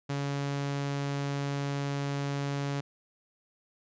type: tone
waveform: sawtooth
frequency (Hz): 141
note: C#3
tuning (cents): +30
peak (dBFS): -26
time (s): 0.09-2.81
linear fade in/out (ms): 10
effects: resampled to 16000 Hz